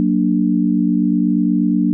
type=chord; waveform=sine; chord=Gb augmented; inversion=none; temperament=equal; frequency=185 / 233.1 / 293.7 Hz; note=Gb3 / Bb3 / D4; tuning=0 / 0 / 0 cents; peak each=-17 dBFS; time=0-1.93 s; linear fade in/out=0 ms; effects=none